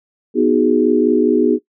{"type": "chord", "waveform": "sine", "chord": "G# minor seventh", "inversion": "first", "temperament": "equal", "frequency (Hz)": [246.9, 311.1, 370, 415.3], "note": ["B3", "D#4", "F#4", "G#4"], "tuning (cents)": [0, 0, 0, 0], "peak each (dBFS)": -16, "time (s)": [0.34, 1.59], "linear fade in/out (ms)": 50, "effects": ["noise-tail reverb RT60 0.1 s tail -19 dB re dry"]}